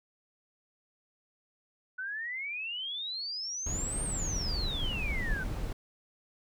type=exponential two-way sweep; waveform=sine; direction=up then down; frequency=1480 to 8890 to 1480 Hz; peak=-34 dBFS; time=1.98-5.44 s; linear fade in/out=10 ms; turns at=4.03 s
type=noise; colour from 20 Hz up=brown; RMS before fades=-34 dBFS; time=3.66-5.73 s; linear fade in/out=5 ms
effects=none